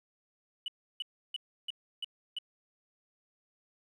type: tone bursts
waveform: sine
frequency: 2960 Hz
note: F#7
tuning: in tune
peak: -32 dBFS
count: 6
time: 0.66-2.386 s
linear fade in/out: 2 ms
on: 21 ms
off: 320 ms
effects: tanh soft clip ceiling -30 dBFS + 11-bit